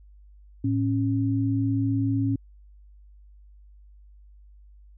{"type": "tone pair together", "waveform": "sine", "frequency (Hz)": [110, 274.3], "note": ["A2", "C#4"], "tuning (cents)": [0, -18], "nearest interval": "octave + major third", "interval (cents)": 1582, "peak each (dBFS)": -24, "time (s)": [0.64, 2.36], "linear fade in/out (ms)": 5, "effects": ["added 50 Hz sine -48 dBFS peak until 4.97 s"]}